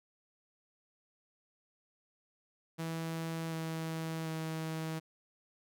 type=tone with pitch steps; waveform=sawtooth; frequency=163.5 / 161.72 / 159.95 Hz; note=E3 / E3 / D#3; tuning=-14 / -33 / +48 cents; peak=-32 dBFS; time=2.78-5 s; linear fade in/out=20 ms; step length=740 ms; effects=none